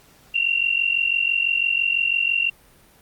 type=tone pair together; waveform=sine; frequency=2729 / 2775 Hz; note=F7 / F7; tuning=-41 / -12 cents; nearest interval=unison; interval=29 cents; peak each=-21 dBFS; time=0.34-2.5 s; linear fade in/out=10 ms; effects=pink hiss -53 dBFS RMS until 3.01 s + Opus 48 kbps